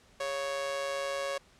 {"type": "tone with amplitude modulation", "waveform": "sawtooth", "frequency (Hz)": 554.4, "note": "C#5", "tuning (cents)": 0, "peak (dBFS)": -25, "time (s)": [0.2, 1.38], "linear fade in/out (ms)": 5, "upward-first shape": "sine", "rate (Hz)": 147, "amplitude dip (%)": 60, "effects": ["pink hiss -61 dBFS RMS until 1.59 s", "low-pass 8000 Hz 12 dB/octave"]}